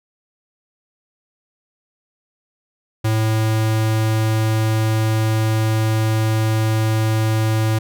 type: tone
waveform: square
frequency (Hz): 110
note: A2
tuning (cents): 0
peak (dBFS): -16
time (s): 3.04-7.79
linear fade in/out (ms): 10
effects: none